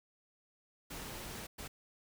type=noise bursts at uneven times; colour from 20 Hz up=pink; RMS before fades=-45 dBFS; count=2; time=0.9-1.47 / 1.58-1.68 s; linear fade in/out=10 ms; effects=none